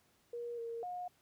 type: tone with pitch steps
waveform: sine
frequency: 475 / 463 / 718 Hz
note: A#4 / A#4 / F5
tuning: +33 / -12 / +48 cents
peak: -39 dBFS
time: 0.33-1.08 s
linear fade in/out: 5 ms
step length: 250 ms
effects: pink hiss -71 dBFS RMS until 1.21 s + high-pass 80 Hz 12 dB/octave